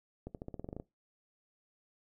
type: accelerating click train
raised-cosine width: 2 ms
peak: -28 dBFS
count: 11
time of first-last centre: 0.27-0.799 s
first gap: 78 ms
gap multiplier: 0.91
effects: noise-tail reverb RT60 0.2 s tail -20 dB re dry